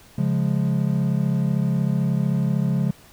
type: chord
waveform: triangle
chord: Db major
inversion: none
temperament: equal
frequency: 138.59 / 174.61 / 207.7 Hz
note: Db3 / F3 / Ab3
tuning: 0 / 0 / 0 cents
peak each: -20 / -21 / -23 dBFS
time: 0.18-2.91 s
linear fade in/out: 5 ms
effects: pink hiss -50 dBFS RMS until 3.12 s